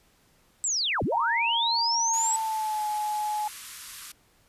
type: linear two-way sweep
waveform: sine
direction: down then up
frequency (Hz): 7930 to 63.5 to 7930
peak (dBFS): -24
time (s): 0.64-2.36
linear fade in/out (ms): 0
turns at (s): 1.03
type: tone with pitch glide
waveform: sine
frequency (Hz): 928 to 846.1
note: A#5 to G#5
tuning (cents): -8 to +32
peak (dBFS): -26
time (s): 1.12-3.48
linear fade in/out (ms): 5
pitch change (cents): -160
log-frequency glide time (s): 1.96-2.86
type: band-pass noise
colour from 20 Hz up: white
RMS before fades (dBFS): -43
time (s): 2.13-4.12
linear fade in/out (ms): 5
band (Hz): 1000 to 13000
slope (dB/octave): 96
effects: pink hiss -63 dBFS RMS until 4.48 s + resampled to 32000 Hz